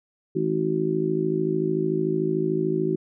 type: harmonic tone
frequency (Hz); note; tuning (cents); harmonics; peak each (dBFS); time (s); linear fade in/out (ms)
53.5; A1; -48; 3 / 4 / 5 / 6 / 7; -28 / -32 / -35 / -27 / -24; 0.35-2.96; 10
effects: none